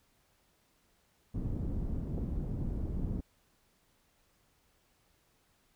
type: low-pass noise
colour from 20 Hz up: pink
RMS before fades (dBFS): -35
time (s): 1.34-3.21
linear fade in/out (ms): 10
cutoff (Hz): 230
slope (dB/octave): 12
type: clicks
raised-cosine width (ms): 2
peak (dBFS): -27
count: 2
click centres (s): 2.18 / 2.186
effects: pink hiss -71 dBFS RMS until 5.75 s